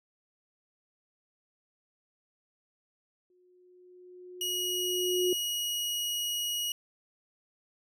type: tone with exponential growth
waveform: sine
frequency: 361.7 Hz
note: F#4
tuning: 39 cents flat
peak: -24 dBFS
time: 3.3-5.33 s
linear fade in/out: 2 ms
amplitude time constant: 440 ms
type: tone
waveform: sawtooth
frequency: 2900 Hz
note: F#7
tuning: 35 cents flat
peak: -27 dBFS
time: 4.41-6.72 s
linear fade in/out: 2 ms
effects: none